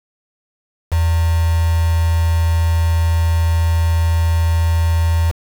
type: tone with quantisation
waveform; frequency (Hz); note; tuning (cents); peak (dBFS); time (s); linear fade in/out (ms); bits
sine; 83; E2; +12; -12; 0.91-5.32; 20; 4
effects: none